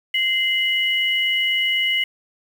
sine tone pair together, 2076 / 2936 Hz, C7 / F#7, -14 / -14 cents, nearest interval tritone, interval 600 cents, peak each -20 dBFS, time 0.14-2.04 s, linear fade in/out 5 ms, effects 7-bit

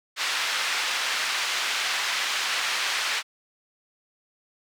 pink band-pass noise, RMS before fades -27 dBFS, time 0.16-3.23 s, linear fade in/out 50 ms, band 1500 to 4900 Hz, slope 12 dB/octave, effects none

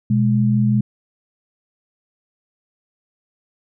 sine tone pair together, 123.47 / 208.9 Hz, B2 / G#3, 0 / +10 cents, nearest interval major sixth, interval 910 cents, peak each -16 dBFS, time 0.1-0.81 s, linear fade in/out 5 ms, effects none

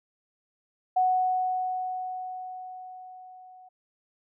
sine tone with level ramp, 740 Hz, F#5, in tune, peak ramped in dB -19 to -48 dBFS, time 0.96-3.69 s, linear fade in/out 10 ms, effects none

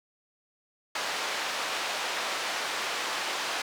pink band-pass noise, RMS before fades -32 dBFS, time 0.95-3.62 s, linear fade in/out 5 ms, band 710 to 5300 Hz, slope 12 dB/octave, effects none

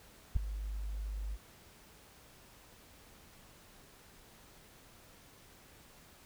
sine tone with ADSR envelope, 51 Hz, G#1, 31 cents flat, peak -20 dBFS, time 0.35-1.38 s, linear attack 14 ms, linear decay 4 ms, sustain -16 dB, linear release 46 ms, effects pink hiss -59 dBFS RMS until 6.25 s

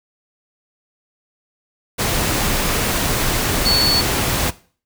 sine tone in noise, 4435 Hz, C#8, in tune, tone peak -13 dBFS, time 3.65-4.02 s, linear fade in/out 20 ms, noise pink, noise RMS -19 dBFS, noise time 1.98-4.51 s, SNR +3 dB, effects noise-tail reverb RT60 0.4 s tail -18 dB re dry

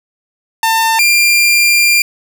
sawtooth tone pair in turn, 899 / 2389 Hz, A5 / D7, +37 / +29 cents, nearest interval octave + perfect fourth, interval 1692 cents, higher second, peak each -6 / -4 dBFS, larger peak second, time 0.63-0.99 / 0.99-2.02 s, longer second, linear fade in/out 2 ms, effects none

